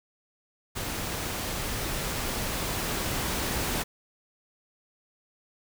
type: noise with level ramp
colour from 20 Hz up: pink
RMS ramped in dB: -33 to -29 dBFS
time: 0.75-3.84 s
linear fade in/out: 20 ms
effects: none